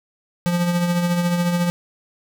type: tone with tremolo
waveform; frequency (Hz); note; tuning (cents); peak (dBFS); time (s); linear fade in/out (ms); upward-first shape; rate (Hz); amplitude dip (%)
square; 174.61; F3; 0; -16; 0.46-1.7; 0; triangle; 14; 50
effects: none